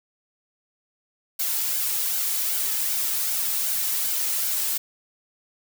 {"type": "noise with flanger", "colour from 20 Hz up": "blue", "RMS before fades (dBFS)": -25, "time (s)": [1.39, 4.78], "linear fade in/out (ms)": 10, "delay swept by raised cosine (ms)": [1.3, 2.4], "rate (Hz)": 2.6, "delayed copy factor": 0.5, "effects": []}